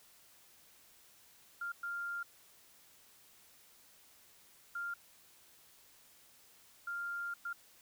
sine tone bursts at uneven times, 1396.9 Hz, F6, in tune, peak -37 dBFS, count 5, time 1.61-1.72 / 1.83-2.23 / 4.75-4.94 / 6.87-7.34 / 7.45-7.53 s, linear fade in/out 5 ms, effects white hiss -63 dBFS RMS until 7.81 s

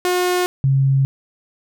sawtooth / sine tone pair in turn, 360.2 / 135.7 Hz, F#4 / C#3, -46 / -36 cents, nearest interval octave + perfect fourth, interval 1690 cents, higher first, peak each -12 dBFS, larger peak neither, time 0.05-0.46 / 0.64-1.05 s, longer neither, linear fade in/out 0 ms, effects none

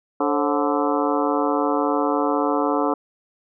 harmonic tone with a mistuned harmonic, 145.8 Hz, D3, 12 cents flat, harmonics 2 / 3 / 4 / 5 / 6 / 7 / 8 / 9, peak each -23 / -25 / -26 / -27 / -28 / -28 / -29 / -30 dBFS, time 0.2-2.94 s, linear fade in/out 5 ms, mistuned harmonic 4, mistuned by -130 cents, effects none

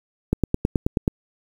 click train, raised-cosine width 3 ms, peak -5 dBFS, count 8, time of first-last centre 0.33-1.079 s, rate 9.35 Hz, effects 7-bit

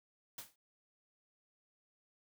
white noise with exponential decay, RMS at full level -42 dBFS, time 0.38-0.56 s, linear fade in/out 5 ms, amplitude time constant 38 ms, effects none

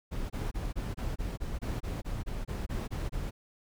brown noise bursts, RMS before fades -34 dBFS, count 15, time 0.11-3.31 s, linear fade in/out 20 ms, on 190 ms, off 25 ms, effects none

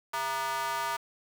square tone with high-pass filter, 134.3 Hz, C3, 46 cents sharp, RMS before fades -32 dBFS, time 0.13-0.97 s, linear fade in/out 10 ms, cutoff 1000 Hz, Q 3, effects 8-bit

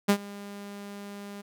sawtooth tone with ADSR envelope, 202.1 Hz, G#3, 47 cents flat, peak -13 dBFS, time 0.08-1.42 s, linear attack 16 ms, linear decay 75 ms, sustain -22 dB, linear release 15 ms, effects none

